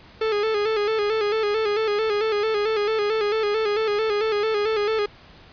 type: tone with vibrato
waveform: 45% pulse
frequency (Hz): 426.4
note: G#4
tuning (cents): +46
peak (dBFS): -20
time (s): 0.21-5.06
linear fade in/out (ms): 5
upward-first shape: square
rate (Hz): 4.5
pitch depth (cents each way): 57
effects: pink hiss -48 dBFS RMS until 5.52 s + resampled to 11025 Hz